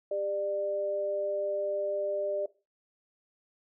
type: tone pair together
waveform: sine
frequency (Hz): 399.3 / 596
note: G4 / D5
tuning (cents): +32 / +25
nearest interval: perfect fifth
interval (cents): 693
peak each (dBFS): -36 / -29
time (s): 0.11-2.46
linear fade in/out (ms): 5
effects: noise-tail reverb RT60 0.3 s tail -18 dB re dry